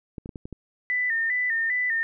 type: clicks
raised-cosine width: 3 ms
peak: -23 dBFS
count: 6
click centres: 0.182 / 0.259 / 0.292 / 0.358 / 0.455 / 0.527 s
type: tone with vibrato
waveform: sine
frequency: 1903 Hz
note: A#6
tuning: 35 cents sharp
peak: -22 dBFS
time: 0.9-2.03 s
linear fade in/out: 0 ms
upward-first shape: square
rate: 2.5 Hz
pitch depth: 78 cents each way
effects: none